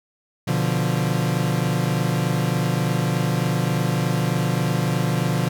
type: chord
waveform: 40% pulse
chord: B diminished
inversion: none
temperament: equal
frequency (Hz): 123.47 / 146.83 / 174.61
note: B2 / D3 / F3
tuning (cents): 0 / 0 / 0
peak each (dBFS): -23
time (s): 0.47-5.49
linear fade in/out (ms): 10
effects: none